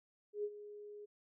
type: tone with ADSR envelope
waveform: sine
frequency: 415.3 Hz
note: G#4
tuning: in tune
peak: -34 dBFS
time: 0.33-1.06 s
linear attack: 110 ms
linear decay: 54 ms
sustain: -14 dB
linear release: 16 ms
effects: none